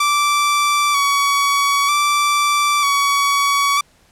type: tone with vibrato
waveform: sawtooth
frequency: 1148 Hz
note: D6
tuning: 40 cents flat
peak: -10 dBFS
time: 0-3.81 s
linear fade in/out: 5 ms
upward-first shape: square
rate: 0.53 Hz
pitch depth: 30 cents each way
effects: pink hiss -54 dBFS RMS until 4.11 s + low-pass 11000 Hz 12 dB/octave